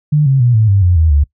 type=tone with pitch steps; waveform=sine; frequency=149.8 / 135.01 / 121.68 / 109.66 / 98.83 / 89.07 / 80.28 / 72.35 Hz; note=D3 / C#3 / B2 / A2 / G2 / F2 / E2 / D2; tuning=+35 / -45 / -25 / -5 / +15 / +35 / -45 / -25 cents; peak=-7 dBFS; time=0.12-1.24 s; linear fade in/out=10 ms; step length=140 ms; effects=noise-tail reverb RT60 0.1 s tail -21 dB re dry